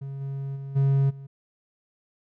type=tone with level steps; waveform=triangle; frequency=137.3 Hz; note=C#3; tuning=16 cents flat; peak=-30 / -27 / -31 / -16 / -36 dBFS; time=0.01-1.27 s; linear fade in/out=10 ms; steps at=0.2 / 0.55 / 0.75 / 1.09 s; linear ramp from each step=20 ms; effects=none